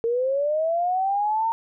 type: linear sweep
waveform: sine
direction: up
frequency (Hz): 453.9 to 920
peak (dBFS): -20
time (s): 0.04-1.52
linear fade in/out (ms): 0
effects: none

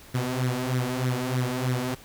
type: tone with flanger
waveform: sawtooth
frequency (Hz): 126.6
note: B2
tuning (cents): +43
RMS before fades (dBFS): -27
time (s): 0.14-1.95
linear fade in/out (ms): 10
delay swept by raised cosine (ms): 0.51 to 4.81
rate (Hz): 3.2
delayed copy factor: +0.7
effects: pink hiss -49 dBFS RMS until 2.04 s

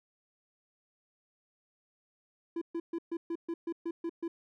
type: tone bursts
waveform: triangle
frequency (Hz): 335.8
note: E4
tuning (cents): +32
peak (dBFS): -30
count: 10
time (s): 2.56-4.28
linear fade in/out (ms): 5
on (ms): 55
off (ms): 130
effects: none

